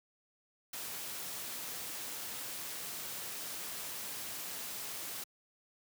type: noise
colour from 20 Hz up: white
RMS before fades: -42 dBFS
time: 0.73-5.24 s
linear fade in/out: 5 ms
effects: high-pass 100 Hz 12 dB/octave